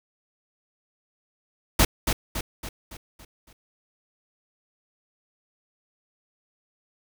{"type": "noise with echo", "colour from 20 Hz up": "pink", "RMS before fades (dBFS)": -17, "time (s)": [1.79, 1.85], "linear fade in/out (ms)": 5, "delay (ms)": 280, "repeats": 6, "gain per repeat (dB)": -6, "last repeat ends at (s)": 3.53, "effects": []}